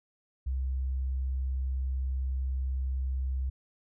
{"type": "tone", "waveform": "sine", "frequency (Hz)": 65.41, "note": "C2", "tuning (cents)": 0, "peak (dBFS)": -28, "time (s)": [0.46, 3.5], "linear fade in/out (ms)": 10, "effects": []}